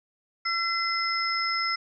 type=tone cluster; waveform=sine; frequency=1350 / 2052 / 5190 Hz; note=E6 / C7 / E8; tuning=+41 / -34 / -28 cents; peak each=-29 dBFS; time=0.45-1.76 s; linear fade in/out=10 ms; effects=none